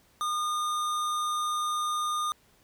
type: tone with hard clipping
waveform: sine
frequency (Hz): 1218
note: D#6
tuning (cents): -37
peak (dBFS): -29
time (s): 0.21-2.32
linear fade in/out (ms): 0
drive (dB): 16
effects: pink hiss -63 dBFS RMS until 2.63 s